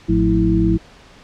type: harmonic tone with a mistuned harmonic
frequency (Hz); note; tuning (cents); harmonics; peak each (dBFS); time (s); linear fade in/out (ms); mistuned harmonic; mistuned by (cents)
54.4; A1; -19; 1 / 2 / 3 / 4 / 6; -20 / -21 / -18 / -25 / -16; 0.08-0.78; 20; 3; +140
effects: pink hiss -45 dBFS RMS until 1.23 s + low-pass 5000 Hz 12 dB/octave